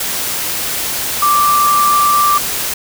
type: tone in noise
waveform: sine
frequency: 1174.7 Hz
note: D6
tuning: in tune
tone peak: -9 dBFS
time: 1.22-2.38 s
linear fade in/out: 5 ms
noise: white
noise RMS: -19 dBFS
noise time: 0-2.74 s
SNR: +7 dB
effects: none